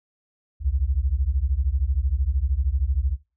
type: beating tone pair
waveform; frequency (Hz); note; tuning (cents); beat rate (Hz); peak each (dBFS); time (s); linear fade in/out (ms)
sine; 61 / 74; B1 / D2; -21 / +14; 13; -23; 0.6-3.17; 50
effects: noise-tail reverb RT60 0.3 s tail -17 dB re dry